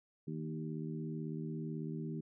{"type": "harmonic tone with a mistuned harmonic", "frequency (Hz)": 78.1, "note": "D#2", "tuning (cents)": 7, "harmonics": [2, 3, 4, 5], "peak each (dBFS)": [-40, -44, -46, -48], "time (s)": [0.27, 2.21], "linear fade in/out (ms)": 10, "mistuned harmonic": 2, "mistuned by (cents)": 21, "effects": []}